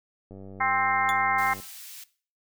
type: click train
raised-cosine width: 2 ms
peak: -31 dBFS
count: 126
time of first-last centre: 0.31-1.6 s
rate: 96.9 Hz
type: harmonic tone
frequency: 263.1 Hz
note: C4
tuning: 10 cents sharp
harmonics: 3 / 4 / 5 / 6 / 7 / 8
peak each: -26 / -28 / -29 / -34 / -32 / -29 dBFS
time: 0.6-1.54 s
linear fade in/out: 10 ms
type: tone with exponential decay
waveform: sawtooth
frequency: 3460 Hz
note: A7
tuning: 30 cents flat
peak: -26 dBFS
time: 1.09-1.16 s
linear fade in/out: 0 ms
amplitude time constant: 15 ms
type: high-pass noise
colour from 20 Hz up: white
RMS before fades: -43 dBFS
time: 1.38-2.04 s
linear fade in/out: 5 ms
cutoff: 2100 Hz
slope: 12 dB/octave
effects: noise-tail reverb RT60 0.4 s tail -17 dB re dry